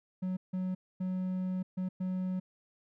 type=tone bursts at uneven times; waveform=triangle; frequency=185 Hz; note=F#3; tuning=in tune; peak=-29 dBFS; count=5; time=0.22-0.37 / 0.53-0.75 / 1-1.63 / 1.77-1.89 / 2-2.4 s; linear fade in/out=10 ms; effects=none